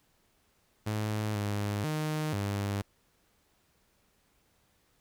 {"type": "tone with pitch steps", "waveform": "sawtooth", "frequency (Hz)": [106.9, 102.8, 154.1, 100.7], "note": ["A2", "G#2", "D#3", "G2"], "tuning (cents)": [-49, -17, -16, 47], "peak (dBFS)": -26, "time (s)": [0.86, 2.82], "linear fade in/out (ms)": 10, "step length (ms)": 490, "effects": ["pink hiss -70 dBFS RMS until 5 s"]}